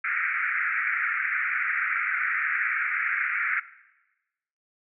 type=band-pass noise; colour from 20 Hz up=white; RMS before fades=-27 dBFS; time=0.04-3.6 s; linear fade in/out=5 ms; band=1300 to 2300 Hz; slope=96 dB/octave; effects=noise-tail reverb RT60 1.0 s tail -17 dB re dry